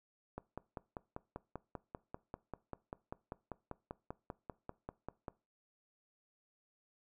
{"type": "click train", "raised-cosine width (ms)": 1, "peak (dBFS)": -28, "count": 26, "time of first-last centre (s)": [0.38, 5.282], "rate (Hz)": 5.1, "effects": ["noise-tail reverb RT60 0.3 s tail -21 dB re dry"]}